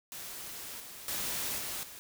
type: noise with level steps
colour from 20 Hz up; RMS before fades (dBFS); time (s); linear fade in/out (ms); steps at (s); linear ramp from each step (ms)
white; -43 / -47 / -35 / -38 / -48; 0.12-1.99; 0; 0.8 / 1.08 / 1.58 / 1.83; 2
effects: none